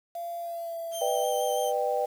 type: tone with pitch glide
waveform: sine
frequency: 686 to 667.6 Hz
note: F5 to E5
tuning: -31 to +22 cents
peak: -32 dBFS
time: 0.15-1.24 s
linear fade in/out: 5 ms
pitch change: -47 cents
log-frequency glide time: 0.4-0.79 s
type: tone with vibrato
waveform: 15% pulse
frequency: 3136 Hz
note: G7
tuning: in tune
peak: -29 dBFS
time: 0.91-1.73 s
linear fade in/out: 50 ms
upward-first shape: square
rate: 6.1 Hz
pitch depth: 15 cents each way
type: chord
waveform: sine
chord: G major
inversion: first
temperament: equal with one note detuned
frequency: 493.9 / 601.8 / 784 Hz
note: B4 / D5 / G5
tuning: 0 / +42 / 0 cents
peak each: -29 dBFS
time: 1.01-2.06 s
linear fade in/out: 10 ms
effects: 8-bit